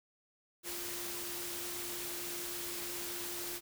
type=tone in noise; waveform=sine; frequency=349.2 Hz; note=F4; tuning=in tune; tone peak=-47 dBFS; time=0.63-3.61 s; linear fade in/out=50 ms; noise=white; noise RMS=-41 dBFS; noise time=0.63-3.61 s; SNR=-9 dB; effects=none